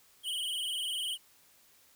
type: tone with vibrato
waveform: square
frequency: 3072 Hz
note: G7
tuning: 36 cents flat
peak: -33 dBFS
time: 0.23-1.18 s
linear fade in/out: 50 ms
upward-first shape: triangle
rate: 20 Hz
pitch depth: 130 cents each way
effects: white hiss -63 dBFS RMS until 1.95 s